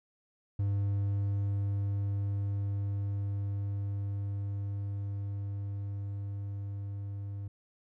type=tone with level ramp; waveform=triangle; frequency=100.2 Hz; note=G2; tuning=38 cents sharp; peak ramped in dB=-25 to -34 dBFS; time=0.59-7.48 s; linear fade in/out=5 ms; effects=none